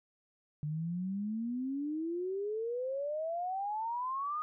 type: exponential sweep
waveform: sine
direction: up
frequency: 146.83 to 1248 Hz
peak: -33 dBFS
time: 0.63-4.42 s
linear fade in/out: 0 ms
effects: none